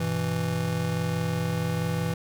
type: chord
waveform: square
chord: E minor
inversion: first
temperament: just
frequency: 98.89 / 123.61 / 164.81 Hz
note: G2 / B2 / E3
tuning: +16 / +2 / 0 cents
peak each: -33 / -33 / -28 dBFS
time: 0-2.14 s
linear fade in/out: 5 ms
effects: none